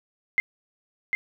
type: tone with echo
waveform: sine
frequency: 2093 Hz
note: C7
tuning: in tune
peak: -17 dBFS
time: 0.38-0.4 s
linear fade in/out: 0 ms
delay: 750 ms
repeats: 1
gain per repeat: -4 dB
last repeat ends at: 1.15 s
effects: none